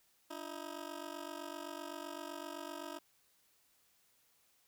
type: ring-modulated tone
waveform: 15% pulse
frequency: 317.5 Hz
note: D#4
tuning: 35 cents sharp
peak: -34 dBFS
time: 0.3-2.99 s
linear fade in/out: 10 ms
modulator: 23.9 Hz
effects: white hiss -72 dBFS RMS until 4.67 s